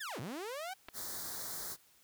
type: linear two-way sweep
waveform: sawtooth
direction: down then up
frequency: 1845 to 104.5 to 785 Hz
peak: -36 dBFS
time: 0-0.74 s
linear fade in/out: 10 ms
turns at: 0.2 s
type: clicks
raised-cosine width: 0.3 ms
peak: -31 dBFS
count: 2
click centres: 0.885 / 0.888 s
type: band-stop noise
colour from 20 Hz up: white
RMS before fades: -42 dBFS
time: 0.93-1.77 s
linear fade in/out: 50 ms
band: 1900 to 3800 Hz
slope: 48 dB/octave
effects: white hiss -66 dBFS RMS until 2.03 s